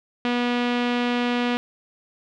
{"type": "tone with low-pass filter", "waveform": "sawtooth", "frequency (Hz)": 242.9, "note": "B3", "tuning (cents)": -29, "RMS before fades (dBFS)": -23, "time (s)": [0.25, 1.57], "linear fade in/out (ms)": 0, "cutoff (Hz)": 3100, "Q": 1.8, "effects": []}